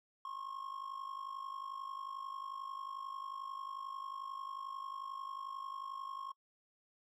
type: tone with amplitude modulation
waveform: triangle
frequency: 1080 Hz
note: C#6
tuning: 45 cents flat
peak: -37 dBFS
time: 0.25-6.32 s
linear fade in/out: 2 ms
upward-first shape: sine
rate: 51.2 Hz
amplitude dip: 75%
effects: noise-tail reverb RT60 0.1 s tail -23 dB re dry